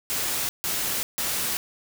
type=noise bursts; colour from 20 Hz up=white; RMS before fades=-27 dBFS; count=3; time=0.1-1.57 s; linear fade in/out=0 ms; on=390 ms; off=150 ms; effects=none